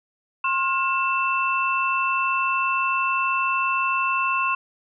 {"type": "tone cluster", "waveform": "sine", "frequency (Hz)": [1067, 1416, 2667], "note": ["C6", "F6", "E7"], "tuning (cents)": [34, 23, 20], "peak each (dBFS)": [-22, -30, -24], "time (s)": [0.44, 4.55], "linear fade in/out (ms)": 5, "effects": []}